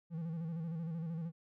triangle tone with vibrato, 164.5 Hz, E3, 3 cents flat, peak -35 dBFS, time 0.1-1.32 s, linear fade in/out 50 ms, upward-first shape square, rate 13 Hz, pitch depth 58 cents each way, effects none

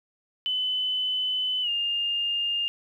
sine tone with pitch glide, 3018 to 2816 Hz, F#7 to F7, +34 to +14 cents, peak -24 dBFS, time 0.46-2.68 s, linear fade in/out 0 ms, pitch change -120 cents, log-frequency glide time 1.62-1.69 s, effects 10-bit

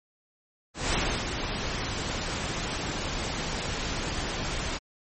pink noise with ADSR envelope, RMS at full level -25 dBFS, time 0.74-4.79 s, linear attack 170 ms, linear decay 330 ms, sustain -6 dB, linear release 26 ms, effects MP3 32 kbps

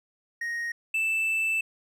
triangle tone pair in turn, 1870 / 2645 Hz, A#6 / E7, +5 / +5 cents, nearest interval tritone, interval 600 cents, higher second, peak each -27 / -22 dBFS, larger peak second, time 0.41-0.72 / 0.94-1.61 s, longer second, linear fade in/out 5 ms, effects none

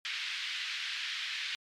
white band-pass noise, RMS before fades -37 dBFS, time 0.05-1.55 s, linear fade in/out 0 ms, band 1700 to 3900 Hz, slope 24 dB/octave, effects MP3 96 kbps

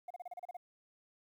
sine tone bursts, 715 Hz, F5, 41 cents sharp, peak -39 dBFS, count 9, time 0.08-0.569 s, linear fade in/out 5 ms, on 25 ms, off 33 ms, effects tanh soft clip ceiling -40 dBFS + 12-bit

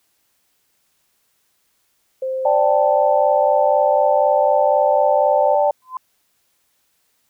sine tone, 523.3 Hz, C5, in tune, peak -20 dBFS, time 2.22-5.55 s, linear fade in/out 5 ms
sine chord, D suspended fourth, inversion none, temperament just, 587.3 / 783.1 / 881 Hz, D5 / G5 / A5, 0 / -2 / +2 cents, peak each -15 / -19 / -20 dBFS, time 2.45-5.71 s, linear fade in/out 5 ms
sine tone with exponential growth, 1026 Hz, C6, 34 cents flat, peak -20 dBFS, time 5.82-5.97 s, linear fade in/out 2 ms, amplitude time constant 32 ms
effects white hiss -65 dBFS RMS until 7.29 s

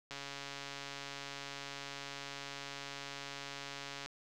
click train, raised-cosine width 0.2 ms, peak -26 dBFS, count 554, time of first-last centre 0.11-4.06 s, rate 140 Hz, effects none

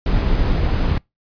brown noise, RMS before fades -17 dBFS, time 0.06-0.98 s, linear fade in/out 2 ms, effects noise-tail reverb RT60 0.2 s tail -26 dB re dry + resampled to 11025 Hz

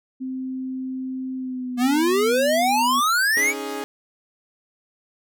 sine tone with pitch glide, 260 to 248.3 Hz, C4 to B3, -11 to +9 cents, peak -26 dBFS, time 0.2-3.01 s, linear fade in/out 20 ms, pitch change -80 cents, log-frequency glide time 1.36-1.8 s
square exponential sweep, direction up, 234.2 to 2346 Hz, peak -18 dBFS, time 1.77-3.54 s, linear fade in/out 50 ms
sawtooth chord, C# suspended second, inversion none, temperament equal, 277.2 / 311.1 / 415.3 Hz, C#4 / D#4 / G#4, 0 / 0 / 0 cents, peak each -29 / -31 / -26 dBFS, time 3.37-3.84 s, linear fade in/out 0 ms
effects none

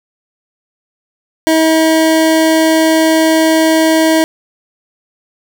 25% pulse tone, 320 Hz, D#4, 49 cents sharp, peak -4 dBFS, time 1.47-4.24 s, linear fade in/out 0 ms, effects none

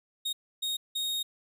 40% pulse tone bursts at uneven times, 3729 Hz, A#7, in tune, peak -28 dBFS, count 3, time 0.25-0.33 / 0.62-0.77 / 0.95-1.23 s, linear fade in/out 10 ms, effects none

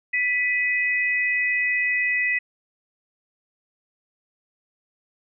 sine tone pair together, 1979 / 2525 Hz, B6 / D#7, +3 / +25 cents, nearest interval major third, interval 422 cents, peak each -21 / -25 dBFS, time 0.13-2.39 s, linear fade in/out 10 ms, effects none

